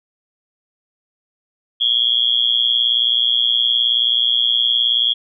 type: tone with amplitude modulation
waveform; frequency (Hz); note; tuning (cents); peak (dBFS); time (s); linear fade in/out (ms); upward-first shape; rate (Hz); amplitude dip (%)
sine; 3300; G#7; -12; -9; 1.8-5.14; 20; sine; 119; 100
effects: none